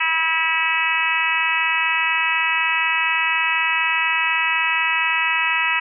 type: harmonic tone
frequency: 324.1 Hz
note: E4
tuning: 29 cents flat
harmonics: 3 / 4 / 5 / 6 / 7 / 8 / 9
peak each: -25 / -27 / -28 / -23 / -26 / -21 / -30 dBFS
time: 0-5.8 s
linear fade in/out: 10 ms
effects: none